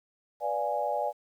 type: chord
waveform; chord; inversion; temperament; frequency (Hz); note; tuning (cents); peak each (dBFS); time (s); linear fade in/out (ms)
sine; B diminished seventh; none; equal; 493.9 / 587.3 / 698.5 / 830.6; B4 / D5 / F5 / Ab5; 0 / 0 / 0 / 0; -36 / -31 / -34 / -31; 0.4-1.13; 50
effects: 10-bit